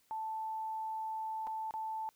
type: tone with dropouts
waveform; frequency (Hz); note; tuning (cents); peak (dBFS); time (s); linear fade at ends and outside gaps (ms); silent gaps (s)
sine; 880; A5; 0; -36; 0.11-2.09; 0; 1.469-1.473 / 1.709-1.739
effects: white hiss -71 dBFS RMS until 2.15 s